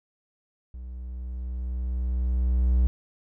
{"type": "tone with level ramp", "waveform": "triangle", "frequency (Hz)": 62, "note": "B1", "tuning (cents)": 7, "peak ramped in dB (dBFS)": [-34, -15], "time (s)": [0.74, 2.87], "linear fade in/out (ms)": 0, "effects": []}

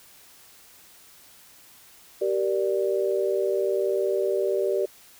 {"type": "chord", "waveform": "sine", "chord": "G minor", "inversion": "none", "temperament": "equal with one note detuned", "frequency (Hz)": [386.2, 466.2, 587.3], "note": ["G4", "Bb4", "D5"], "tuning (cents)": [-26, 0, 0], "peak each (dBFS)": [-24, -28, -27], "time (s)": [2.21, 4.86], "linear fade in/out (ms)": 10, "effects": ["white hiss -52 dBFS RMS until 5.19 s"]}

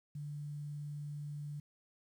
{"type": "tone with quantisation", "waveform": "sine", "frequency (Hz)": 146.83, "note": "D3", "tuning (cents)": 0, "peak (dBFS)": -40, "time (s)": [0.15, 1.6], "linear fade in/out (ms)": 5, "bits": 11, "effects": []}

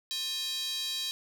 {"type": "tone with high-pass filter", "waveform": "square", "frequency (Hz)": 355.2, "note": "F4", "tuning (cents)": 29, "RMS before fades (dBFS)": -34, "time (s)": [0.11, 1.11], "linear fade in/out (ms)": 0, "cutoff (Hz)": 3800, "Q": 4.4, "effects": []}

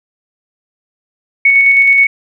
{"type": "tone with tremolo", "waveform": "sine", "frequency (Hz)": 2219, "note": "C#7", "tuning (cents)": 1, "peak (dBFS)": -4, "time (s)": [1.45, 2.07], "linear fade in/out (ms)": 5, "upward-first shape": "square", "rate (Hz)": 9.4, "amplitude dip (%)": 25, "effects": []}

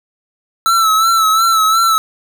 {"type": "tone with vibrato", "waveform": "square", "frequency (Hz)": 1318.5, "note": "E6", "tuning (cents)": 0, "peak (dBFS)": -10, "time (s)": [0.66, 1.98], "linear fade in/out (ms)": 0, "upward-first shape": "sine", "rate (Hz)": 2.8, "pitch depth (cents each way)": 49, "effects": []}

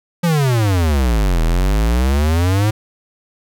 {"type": "exponential two-way sweep", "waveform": "square", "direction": "down then up", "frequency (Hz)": [177.9, 39.51, 109.8], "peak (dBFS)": -13, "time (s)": [0.23, 2.71], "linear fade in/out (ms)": 10, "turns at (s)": 1.42, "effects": []}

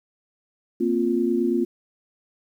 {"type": "chord", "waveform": "sine", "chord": "Bb suspended second", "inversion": "none", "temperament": "just", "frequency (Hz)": [233.1, 262.2, 349.6], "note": ["Bb3", "C4", "F4"], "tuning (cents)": [0, 4, 2], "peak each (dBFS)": [-24, -25, -22], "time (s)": [0.8, 1.65], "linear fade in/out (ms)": 10, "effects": ["9-bit"]}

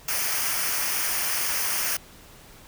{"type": "noise with comb filter", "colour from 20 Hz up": "white", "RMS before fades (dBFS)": -26, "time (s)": [0.08, 1.97], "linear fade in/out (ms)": 5, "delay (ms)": 0.26, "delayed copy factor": -0.65, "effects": ["pink hiss -49 dBFS RMS until 2.67 s"]}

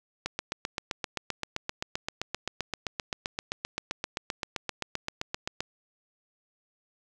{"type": "click train", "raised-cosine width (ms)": 0.2, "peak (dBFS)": -13, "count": 42, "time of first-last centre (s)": [0.26, 5.606], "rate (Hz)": 7.67, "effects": []}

